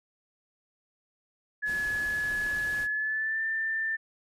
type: tone with pitch glide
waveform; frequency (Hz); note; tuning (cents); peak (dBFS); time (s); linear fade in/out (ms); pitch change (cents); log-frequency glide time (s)
sine; 1700 to 1783.5; G#6 to A6; +40 to +23; -27; 1.62-3.97; 20; +83; 2.84-3.43
type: noise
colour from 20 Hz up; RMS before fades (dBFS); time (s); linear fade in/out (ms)
pink; -43; 1.65-2.88; 50
effects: resampled to 32000 Hz